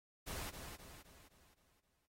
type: noise with echo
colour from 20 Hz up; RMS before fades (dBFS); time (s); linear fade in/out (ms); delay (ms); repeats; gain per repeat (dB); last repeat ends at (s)
pink; -45; 0.26-0.51; 20; 260; 6; -6; 2.07
effects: noise-tail reverb RT60 0.2 s tail -18 dB re dry + AAC 48 kbps